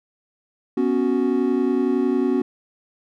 triangle chord, B suspended second, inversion none, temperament just, 246.9 / 277.8 / 370.4 Hz, B3 / C#4 / F#4, 0 / +4 / +2 cents, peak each -20 dBFS, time 0.77-2.42 s, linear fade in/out 5 ms, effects none

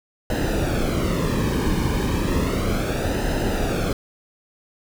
brown noise with flanger, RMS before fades -22 dBFS, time 0.3-3.93 s, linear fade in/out 2 ms, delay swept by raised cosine 0.88 to 1.51 ms, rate 0.33 Hz, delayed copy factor -0.7, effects none

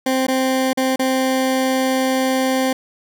20% pulse tone with dropouts, 261.6 Hz, C4, in tune, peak -11 dBFS, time 0.06-2.73 s, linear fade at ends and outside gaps 5 ms, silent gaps 0.268-0.282 / 0.732-0.773 / 0.96-0.993 s, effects none

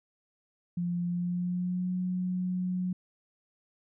sine tone with pitch glide, 174.61 to 182.24 Hz, F3 to F#3, 0 to -26 cents, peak -28 dBFS, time 0.77-2.93 s, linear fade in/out 5 ms, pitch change +74 cents, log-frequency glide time 1.06-1.92 s, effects none

